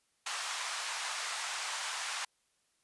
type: band-pass noise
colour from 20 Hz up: pink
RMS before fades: -38 dBFS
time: 0.26-2.25 s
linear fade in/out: 5 ms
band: 870 to 9200 Hz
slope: 24 dB/octave
effects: white hiss -75 dBFS RMS until 2.83 s + resampled to 24000 Hz